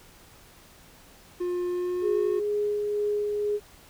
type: tone with pitch glide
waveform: triangle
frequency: 355.6 to 363.7 Hz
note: F4 to F#4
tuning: +31 to -30 cents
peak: -24 dBFS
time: 1.4-2.4 s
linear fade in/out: 10 ms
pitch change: +39 cents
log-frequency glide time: 1.7-2.22 s
type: tone with tremolo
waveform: sine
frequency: 415.3 Hz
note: G#4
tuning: in tune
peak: -23 dBFS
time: 2.01-3.6 s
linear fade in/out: 50 ms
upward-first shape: sine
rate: 2.1 Hz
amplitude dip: 25%
effects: pink hiss -53 dBFS RMS until 3.89 s